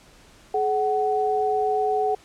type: tone pair together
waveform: sine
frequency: 424.8 / 748.6 Hz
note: G#4 / F#5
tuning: +39 / +20 cents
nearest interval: minor seventh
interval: 981 cents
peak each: -23 / -22 dBFS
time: 0.54-2.15 s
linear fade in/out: 5 ms
effects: pink hiss -52 dBFS RMS until 2.24 s + low-pass 9000 Hz 12 dB/octave